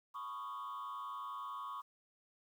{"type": "tone with frequency modulation", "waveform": "sine", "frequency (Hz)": 1108.7, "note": "C#6", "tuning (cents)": 0, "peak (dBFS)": -39, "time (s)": [0.14, 1.82], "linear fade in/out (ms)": 20, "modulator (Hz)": 111, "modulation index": 1, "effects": ["tanh soft clip ceiling -40 dBFS", "11-bit"]}